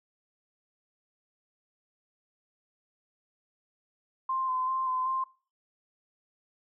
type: tone with vibrato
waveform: sine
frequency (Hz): 1038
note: C6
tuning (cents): -14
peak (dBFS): -27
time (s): 4.29-5.24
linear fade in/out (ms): 5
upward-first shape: square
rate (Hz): 2.6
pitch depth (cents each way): 19
effects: noise-tail reverb RT60 0.4 s tail -22 dB re dry